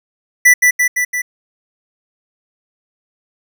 square tone with echo, 1975.5 Hz, B6, in tune, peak -5 dBFS, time 0.45-0.54 s, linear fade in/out 10 ms, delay 170 ms, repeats 4, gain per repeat -3 dB, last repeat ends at 1.22 s, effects none

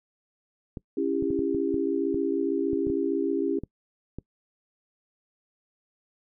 clicks, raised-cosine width 3 ms, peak -22 dBFS, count 12, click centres 0.772 / 1.225 / 1.305 / 1.392 / 1.547 / 1.743 / 2.145 / 2.732 / 2.87 / 2.9 / 3.636 / 4.186 s
sine chord, C# diminished, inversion none, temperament just, 277.2 / 332.6 / 399.1 Hz, C#4 / E4 / G4, 0 / +16 / +31 cents, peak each -28 dBFS, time 0.97-3.59 s, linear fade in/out 5 ms
effects noise-tail reverb RT60 0.1 s tail -24 dB re dry

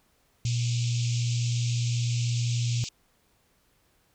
white band-pass noise, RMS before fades -38 dBFS, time 0.45-2.89 s, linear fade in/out 5 ms, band 2300 to 7500 Hz, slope 96 dB/octave
sine tone, 119.5 Hz, A#2, 43 cents sharp, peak -24 dBFS, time 0.45-2.84 s, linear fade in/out 0 ms
effects pink hiss -67 dBFS RMS until 4.14 s

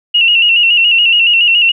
sine tone with vibrato, 2794 Hz, F7, in tune, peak -6 dBFS, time 0.14-1.72 s, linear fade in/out 10 ms, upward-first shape square, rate 7.1 Hz, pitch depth 51 cents each way, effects none

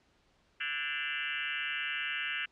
sine tone with frequency modulation, 2200 Hz, C#7, 14 cents flat, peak -32 dBFS, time 0.6-2.46 s, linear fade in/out 10 ms, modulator 145 Hz, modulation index 5.2, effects pink hiss -69 dBFS RMS until 2.51 s + low-pass 5000 Hz 12 dB/octave

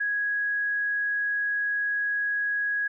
sine tone, 1661.2 Hz, G#6, in tune, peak -24 dBFS, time 0-2.88 s, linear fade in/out 10 ms, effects none

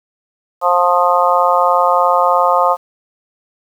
harmonic tone, 176.9 Hz, F3, 23 cents sharp, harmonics 3 / 4 / 5 / 6 / 7, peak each -16 / -16 / -16 / -16 / -16 dBFS, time 0.61-2.77 s, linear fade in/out 50 ms, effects 7-bit

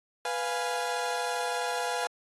30% pulse chord, F diminished, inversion second, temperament equal, 493.9 / 698.5 / 830.6 Hz, Cb5 / F5 / Ab5, 0 / 0 / 0 cents, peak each -31 dBFS, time 0.25-2.07 s, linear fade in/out 2 ms, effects AAC 32 kbps

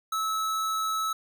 square tone, 1301 Hz, E6, 23 cents flat, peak -27 dBFS, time 0.12-1.13 s, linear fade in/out 5 ms, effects none

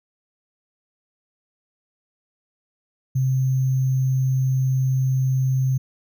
sine tone with sample-and-hold, 130.81 Hz, C3, in tune, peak -17 dBFS, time 3.15-5.78 s, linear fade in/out 10 ms, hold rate 6300 Hz, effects none

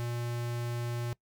square tone, 119.4 Hz, A#2, 42 cents sharp, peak -33 dBFS, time 0-1.13 s, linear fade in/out 0 ms, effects noise-tail reverb RT60 0.1 s tail -22 dB re dry

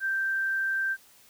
sine tone, 1568 Hz, G6, in tune, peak -25 dBFS, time 0-0.97 s, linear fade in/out 50 ms, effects white hiss -57 dBFS RMS until 1.29 s

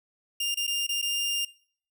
sawtooth tone with dropouts, 2803 Hz, F7, 6 cents sharp, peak -23 dBFS, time 0.4-1.45 s, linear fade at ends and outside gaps 5 ms, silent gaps 0.545-0.571 / 0.668-0.676 / 0.867-0.89 / 1.016-1.025 s, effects noise-tail reverb RT60 0.5 s tail -19 dB re dry

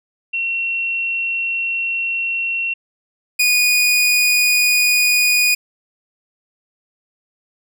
sine / sawtooth tone pair in turn, 2725 / 2464 Hz, F7 / D#7, -43 / -17 cents, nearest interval major second, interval 174 cents, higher first, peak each -18 / -9 dBFS, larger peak second, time 0.33-2.74 / 3.39-5.55 s, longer first, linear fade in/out 10 ms, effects none

